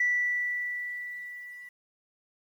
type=tone with level ramp; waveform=sine; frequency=1964 Hz; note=B6; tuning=10 cents flat; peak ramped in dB=-21 to -43 dBFS; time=0-1.69 s; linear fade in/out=5 ms; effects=tanh soft clip ceiling -18 dBFS + 10-bit